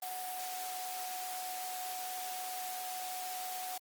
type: tone in noise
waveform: sine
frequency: 739 Hz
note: F#5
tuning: 2 cents flat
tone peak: -40 dBFS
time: 0.02-3.78 s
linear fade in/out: 5 ms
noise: white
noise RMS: -43 dBFS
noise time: 0.02-3.78 s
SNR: 0 dB
effects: high-pass 400 Hz 12 dB/octave + Opus 32 kbps